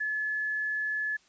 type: tone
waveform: sine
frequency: 1717 Hz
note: A6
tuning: 43 cents flat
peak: -28 dBFS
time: 0-1.17 s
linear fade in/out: 10 ms
effects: white hiss -63 dBFS RMS until 1.28 s + resampled to 16000 Hz